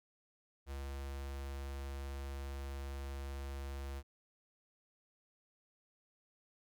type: tone with notch filter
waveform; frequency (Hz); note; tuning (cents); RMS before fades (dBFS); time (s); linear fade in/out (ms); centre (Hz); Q
square; 68.8; C#2; -12; -43; 0.66-4.03; 50; 170; 1.1
effects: none